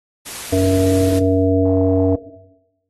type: noise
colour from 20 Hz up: white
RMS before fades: -30 dBFS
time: 0.25-1.2 s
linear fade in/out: 20 ms
type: harmonic tone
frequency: 94.1 Hz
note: F#2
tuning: 30 cents sharp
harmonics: 1 / 3 / 5 / 7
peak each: -18 / -16 / -17 / -20 dBFS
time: 0.52-2.16 s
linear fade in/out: 10 ms
effects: noise-tail reverb RT60 1.0 s tail -17 dB re dry + AAC 32 kbps

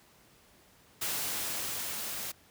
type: noise with level ramp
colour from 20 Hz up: white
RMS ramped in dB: -33 to -38 dBFS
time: 1.01-2.32 s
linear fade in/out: 10 ms
effects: pink hiss -61 dBFS RMS until 2.5 s + high-pass 60 Hz 12 dB/octave

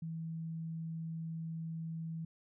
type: tone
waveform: sine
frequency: 162.9 Hz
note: E3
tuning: 20 cents flat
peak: -38 dBFS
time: 0.02-2.25 s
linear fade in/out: 5 ms
effects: none

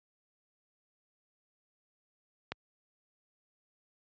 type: click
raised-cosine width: 0.3 ms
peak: -19 dBFS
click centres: 2.52 s
effects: high-pass 60 Hz 12 dB/octave + resampled to 16000 Hz

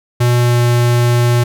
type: tone with pitch glide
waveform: square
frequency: 121.4 to 120.49 Hz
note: B2 to B2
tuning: -29 to -42 cents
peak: -10 dBFS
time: 0.2-1.44 s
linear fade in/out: 10 ms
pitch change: -13 cents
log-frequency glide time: 0.37-0.6 s
effects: none

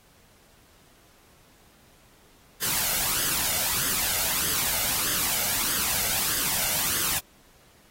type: noise with flanger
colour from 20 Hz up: white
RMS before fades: -26 dBFS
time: 2.61-7.2 s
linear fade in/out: 20 ms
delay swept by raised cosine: 0.61 to 1.43 ms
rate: 1.6 Hz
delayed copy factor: +0.55
effects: pink hiss -58 dBFS RMS until 7.9 s + AAC 48 kbps

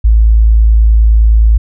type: tone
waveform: sine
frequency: 54.8 Hz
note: A1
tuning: 6 cents flat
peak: -3 dBFS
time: 0.04-1.58 s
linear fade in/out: 10 ms
effects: none

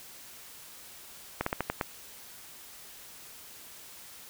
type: slowing click train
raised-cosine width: 0.5 ms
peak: -13 dBFS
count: 6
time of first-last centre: 1.41-1.812 s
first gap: 54 ms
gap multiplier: 1.2
effects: white hiss -49 dBFS RMS until 4.29 s

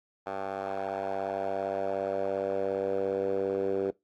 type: tone with band-pass filter sweep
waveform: 10% pulse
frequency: 97.3 Hz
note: G2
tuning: 12 cents flat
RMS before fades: -31 dBFS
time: 0.26-3.91 s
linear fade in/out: 10 ms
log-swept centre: 860 to 420 Hz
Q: 3.6
effects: noise-tail reverb RT60 0.2 s tail -22 dB re dry + AAC 48 kbps

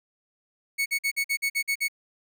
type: tone bursts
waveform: 40% pulse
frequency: 2217 Hz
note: C#7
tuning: in tune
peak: -22 dBFS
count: 9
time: 0.78-1.884 s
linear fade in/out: 20 ms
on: 80 ms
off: 48 ms
effects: none

